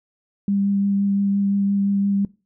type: tone with vibrato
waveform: sine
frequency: 199.2 Hz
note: G3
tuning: 28 cents sharp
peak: -17 dBFS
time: 0.48-2.25 s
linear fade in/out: 2 ms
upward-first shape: triangle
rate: 5.8 Hz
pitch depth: 13 cents each way
effects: noise-tail reverb RT60 0.3 s tail -21 dB re dry